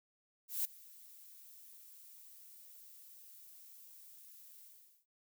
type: noise with ADSR envelope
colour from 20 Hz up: violet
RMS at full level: -34 dBFS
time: 0.48-5.06 s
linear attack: 170 ms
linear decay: 4 ms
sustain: -23 dB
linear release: 440 ms
effects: noise-tail reverb RT60 0.1 s tail -23 dB re dry